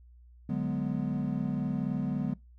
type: chord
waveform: triangle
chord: G# half-diminished seventh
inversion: second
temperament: equal with one note detuned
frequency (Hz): 146.83 / 183.83 / 207.7 / 246.9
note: D3 / F#3 / G#3 / B3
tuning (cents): 0 / -11 / 0 / 0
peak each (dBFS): -32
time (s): 0.49-2.34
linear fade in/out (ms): 5
effects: noise-tail reverb RT60 0.2 s tail -22 dB re dry + added 60 Hz sine -52 dBFS peak until 2.58 s